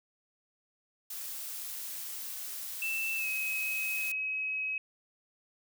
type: noise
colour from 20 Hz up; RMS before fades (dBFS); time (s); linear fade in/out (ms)
blue; -40; 1.1-4.12; 5
type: tone with pitch glide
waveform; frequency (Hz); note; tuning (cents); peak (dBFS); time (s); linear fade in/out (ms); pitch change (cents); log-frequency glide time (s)
sine; 2656 to 2551; E7 to D#7; +12 to +43; -31; 2.82-4.78; 2; -69; 3.17-3.27
effects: none